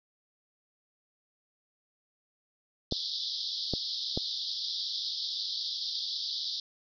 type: band-pass noise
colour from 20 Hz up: white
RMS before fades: -35 dBFS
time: 2.91-6.6 s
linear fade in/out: 2 ms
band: 3400 to 5200 Hz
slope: 96 dB/octave
type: clicks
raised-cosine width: 2 ms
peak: -17 dBFS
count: 3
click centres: 2.924 / 3.737 / 4.175 s
effects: none